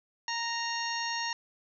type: harmonic tone with a mistuned harmonic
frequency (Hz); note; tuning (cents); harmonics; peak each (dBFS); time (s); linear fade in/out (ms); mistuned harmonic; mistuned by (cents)
930; A#5; -4; 1 / 2 / 3 / 4 / 5 / 6 / 7; -35 / -36 / -40 / -44 / -40 / -38 / -46; 0.28-1.33; 2; 5; -120
effects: none